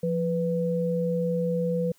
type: tone pair together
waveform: sine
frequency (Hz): 173.13 / 495.1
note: F3 / B4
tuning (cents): -15 / +4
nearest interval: octave + tritone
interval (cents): 1819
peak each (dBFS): -26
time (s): 0.03-1.92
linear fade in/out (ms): 5
effects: white hiss -62 dBFS RMS until 1.98 s